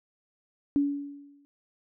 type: tone with exponential decay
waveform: sine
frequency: 284.4 Hz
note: C#4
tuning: 45 cents sharp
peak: -19 dBFS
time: 0.76-1.45 s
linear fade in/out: 0 ms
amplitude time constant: 150 ms
effects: none